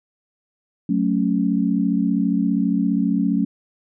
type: chord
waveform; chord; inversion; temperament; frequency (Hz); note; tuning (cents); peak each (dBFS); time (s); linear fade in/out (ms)
sine; F# minor; none; equal; 185 / 220 / 277.2; F#3 / A3 / C#4; 0 / 0 / 0; -21; 0.89-3.45; 5
effects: none